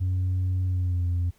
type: tone with pitch glide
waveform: sine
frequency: 92.1 to 87.74 Hz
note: F#2 to F2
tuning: -7 to +9 cents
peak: -20 dBFS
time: 0-1.31 s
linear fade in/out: 20 ms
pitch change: -84 cents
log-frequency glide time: 0.66-1.06 s
effects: tanh soft clip ceiling -21 dBFS + pink hiss -63 dBFS RMS until 1.38 s